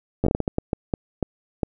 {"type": "slowing click train", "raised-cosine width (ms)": 2, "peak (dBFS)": -8, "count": 13, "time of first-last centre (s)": [0.24, 1.632], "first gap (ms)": 10, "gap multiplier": 1.4, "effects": []}